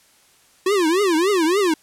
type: tone with vibrato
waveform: square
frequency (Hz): 360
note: F#4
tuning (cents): -47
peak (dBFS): -16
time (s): 0.66-1.74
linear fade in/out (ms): 5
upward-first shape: triangle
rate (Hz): 3.5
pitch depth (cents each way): 290
effects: white hiss -55 dBFS RMS until 1.82 s + low-pass 11000 Hz 12 dB/octave